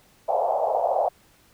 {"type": "band-pass noise", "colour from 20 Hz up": "pink", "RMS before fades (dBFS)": -23, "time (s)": [0.28, 1.09], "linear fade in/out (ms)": 10, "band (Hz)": [560, 820], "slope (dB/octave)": 48, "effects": ["pink hiss -58 dBFS RMS until 1.53 s"]}